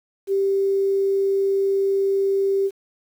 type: tone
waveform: sine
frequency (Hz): 392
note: G4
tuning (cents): 0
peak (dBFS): -17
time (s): 0.27-2.71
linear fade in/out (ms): 50
effects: 8-bit